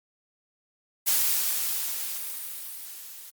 blue noise with level ramp, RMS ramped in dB -22 to -44 dBFS, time 1.06-3.31 s, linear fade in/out 20 ms, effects Opus 48 kbps

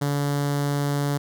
sawtooth tone with notch filter, 143.2 Hz, D3, 43 cents flat, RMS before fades -24 dBFS, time 0.01-1.18 s, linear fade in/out 10 ms, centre 2500 Hz, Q 1.8, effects none

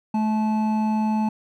triangle tone pair together, 216.5 / 866 Hz, A3 / A5, -28 / -28 cents, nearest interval 2 octaves, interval 2400 cents, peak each -18 / -25 dBFS, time 0.14-1.29 s, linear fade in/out 5 ms, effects none

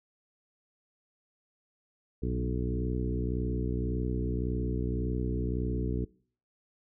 harmonic tone with a mistuned harmonic, 61.8 Hz, B1, 2 cents sharp, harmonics 1 / 2 / 3 / 4 / 5 / 6 / 7, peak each -32 / -35 / -37 / -38 / -39 / -40 / -40 dBFS, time 2.22-6.05 s, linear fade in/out 10 ms, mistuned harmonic 2, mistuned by -38 cents, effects noise-tail reverb RT60 0.5 s tail -23 dB re dry

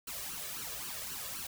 white noise with flanger, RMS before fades -41 dBFS, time 0.07-1.47 s, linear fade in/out 5 ms, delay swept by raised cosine 0.68 to 1.78 ms, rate 3.8 Hz, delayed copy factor +0.75, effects none

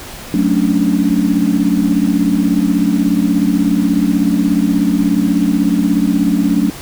sine chord, D major seventh, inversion first, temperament equal, 185 / 220 / 277.2 / 293.7 Hz, F#3 / A3 / C#4 / D4, 0 / 0 / 0 / 0 cents, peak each -16 dBFS, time 0.34-6.7 s, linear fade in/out 2 ms, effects pink hiss -31 dBFS RMS until 6.81 s

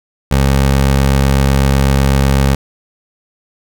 20% pulse tone, 68 Hz, C#2, 33 cents flat, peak -4 dBFS, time 0.31-2.55 s, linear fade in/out 5 ms, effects none

